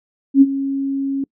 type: tone with ADSR envelope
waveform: sine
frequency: 273.8 Hz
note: C#4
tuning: 21 cents flat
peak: -3 dBFS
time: 0.34-1.24 s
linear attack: 74 ms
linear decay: 39 ms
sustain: -15 dB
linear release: 3 ms
effects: noise-tail reverb RT60 0.1 s tail -26 dB re dry